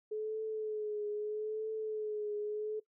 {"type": "tone with vibrato", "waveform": "sine", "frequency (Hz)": 427.4, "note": "G#4", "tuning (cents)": 50, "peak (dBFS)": -34, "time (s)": [0.11, 2.8], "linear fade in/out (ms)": 10, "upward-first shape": "triangle", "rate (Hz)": 0.78, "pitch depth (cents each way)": 47, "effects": ["noise-tail reverb RT60 0.1 s tail -19 dB re dry"]}